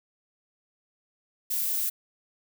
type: noise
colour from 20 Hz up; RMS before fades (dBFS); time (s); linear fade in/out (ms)
violet; -28; 1.5-1.9; 10
effects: none